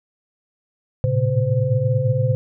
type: tone cluster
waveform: sine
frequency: 105.7 / 114.3 / 120 / 134.9 / 514 Hz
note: G#2 / A#2 / B2 / C#3 / C5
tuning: +31 / -34 / -49 / -47 / -31 cents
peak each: -28 / -20 / -28 / -20 / -23 dBFS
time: 1.04-2.35 s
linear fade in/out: 0 ms
effects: none